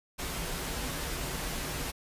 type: noise with comb filter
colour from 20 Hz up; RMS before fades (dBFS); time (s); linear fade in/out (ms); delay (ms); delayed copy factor
pink; -35; 0.18-1.92; 20; 9.4; -0.5
effects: resampled to 32000 Hz